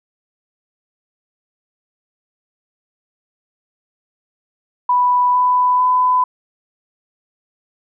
sine tone with pitch steps, 987.8 / 995.8 / 1003.9 Hz, B5 / B5 / B5, 0 / +14 / +28 cents, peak -11 dBFS, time 4.89-6.24 s, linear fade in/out 5 ms, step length 450 ms, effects none

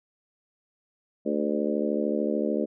harmonic tone with a mistuned harmonic, 73.42 Hz, D2, in tune, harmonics 3 / 4 / 5 / 6 / 7 / 8, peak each -29 / -30 / -31 / -32 / -32 / -33 dBFS, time 1.25-2.66 s, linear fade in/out 20 ms, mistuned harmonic 8, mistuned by +22 cents, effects none

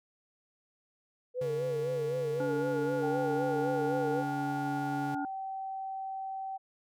sine tone with vibrato, 480.4 Hz, B4, 48 cents flat, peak -30 dBFS, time 1.34-4.24 s, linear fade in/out 50 ms, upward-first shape sine, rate 3.9 Hz, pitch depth 100 cents each way
45% pulse tone, 140.8 Hz, C#3, 27 cents sharp, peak -38 dBFS, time 1.41-5.15 s, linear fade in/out 5 ms
harmonic tone, 285.3 Hz, C#4, 50 cents sharp, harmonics 1 / 3 / 5, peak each -34 / -41 / -42 dBFS, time 2.4-5.25 s, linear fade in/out 2 ms
sine tone with pitch glide, 780 to 770.6 Hz, G5 to G5, -9 to -30 cents, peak -35 dBFS, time 3.02-6.58 s, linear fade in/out 20 ms, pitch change -21 cents, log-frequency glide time 3.27-4.72 s
effects none

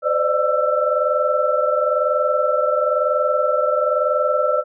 sine tone cluster, 511 / 589 / 610 / 1333 Hz, C5 / D5 / D#5 / E6, -41 / +5 / -34 / +19 cents, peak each -21 / -20 / -23 / -21 dBFS, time 0.02-4.64 s, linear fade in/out 50 ms, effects none

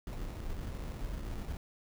brown noise with sample-and-hold, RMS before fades -39 dBFS, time 0.07-1.57 s, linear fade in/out 2 ms, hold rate 1575 Hz, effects none

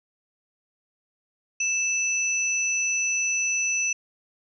sine tone pair together, 2637 / 5954 Hz, E7 / F#8, 0 / +10 cents, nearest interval octave + major second, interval 1410 cents, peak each -25 dBFS, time 1.6-3.93 s, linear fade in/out 5 ms, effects none

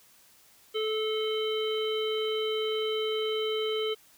harmonic tone with a mistuned harmonic, 435.1 Hz, A4, 19 cents flat, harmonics 1 / 3 / 5 / 7 / 9, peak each -28 / -40 / -42 / -34 / -44 dBFS, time 0.74-3.95 s, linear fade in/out 20 ms, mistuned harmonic 7, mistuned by +18 cents, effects white hiss -59 dBFS RMS until 4.17 s

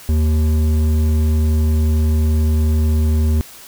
sine tone with hard clipping, 77.6 Hz, D#2, 4 cents flat, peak -14 dBFS, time 0.09-3.41 s, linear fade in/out 0 ms, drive 9 dB, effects white hiss -39 dBFS RMS until 3.67 s

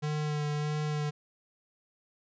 square tone with vibrato, 149.8 Hz, D3, 35 cents sharp, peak -30 dBFS, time 0.02-1.11 s, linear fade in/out 20 ms, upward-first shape sine, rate 1.6 Hz, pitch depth 18 cents each way, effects resampled to 16000 Hz

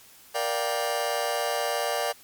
sawtooth chord, G minor seventh, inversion first, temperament just, 470.4 / 588 / 705.6 / 784 Hz, Bb4 / D5 / F5 / G5, +16 / +2 / +18 / 0 cents, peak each -28 / -25 / -27 / -28 dBFS, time 0.34-2.13 s, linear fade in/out 20 ms, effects white hiss -52 dBFS RMS until 2.23 s + MP3 96 kbps

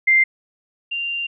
sine tone pair in turn, 2093 / 2782 Hz, C7 / F7, 0 / -7 cents, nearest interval perfect fourth, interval 493 cents, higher second, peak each -11 / -22 dBFS, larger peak first, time 0.07-0.24 / 0.91-1.27 s, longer second, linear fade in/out 10 ms, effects none

